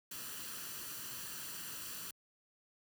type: noise with comb filter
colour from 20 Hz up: white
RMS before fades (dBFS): -45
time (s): 0.11-2.11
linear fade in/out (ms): 5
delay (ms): 0.68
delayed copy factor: +0.6
effects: high-pass 80 Hz 12 dB/octave